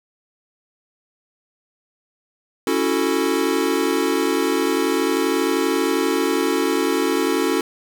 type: chord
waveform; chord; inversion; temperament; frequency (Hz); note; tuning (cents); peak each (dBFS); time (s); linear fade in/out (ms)
square; F# minor seventh; second; equal; 277.2 / 329.6 / 370 / 440; C#4 / E4 / F#4 / A4; 0 / 0 / 0 / 0; -24; 2.67-7.61; 2
effects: none